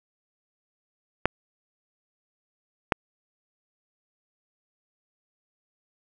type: clicks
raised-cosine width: 0.5 ms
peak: -4 dBFS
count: 2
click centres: 1.256 / 2.922 s
effects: none